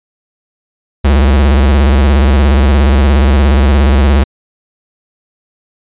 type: tone with vibrato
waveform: square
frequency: 69.4 Hz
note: C#2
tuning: 3 cents sharp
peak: -6 dBFS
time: 1.04-4.24 s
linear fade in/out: 10 ms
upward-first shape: square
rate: 17 Hz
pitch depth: 110 cents each way
effects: resampled to 8000 Hz